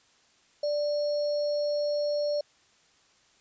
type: tone with sample-and-hold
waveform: sine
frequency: 587.3 Hz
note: D5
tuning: in tune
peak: -25 dBFS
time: 0.63-2.41 s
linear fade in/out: 5 ms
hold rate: 4900 Hz
effects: white hiss -63 dBFS RMS until 3.4 s + resampled to 16000 Hz